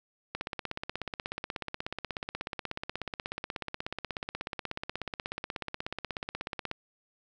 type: click train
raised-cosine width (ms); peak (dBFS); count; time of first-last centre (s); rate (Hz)
0.3; -18; 106; 0.35-6.714; 16.5
effects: none